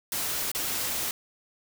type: noise with dropouts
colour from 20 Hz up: white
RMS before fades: -30 dBFS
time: 0.12-1.11 s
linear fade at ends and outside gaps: 1 ms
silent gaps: 0.516-0.549 s
effects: none